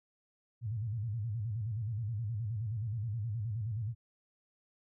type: tone with vibrato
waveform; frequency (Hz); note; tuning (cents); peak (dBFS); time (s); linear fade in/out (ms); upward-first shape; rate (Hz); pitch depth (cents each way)
sine; 110; A2; 0; -33; 0.61-3.95; 50; square; 9.5; 130
effects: none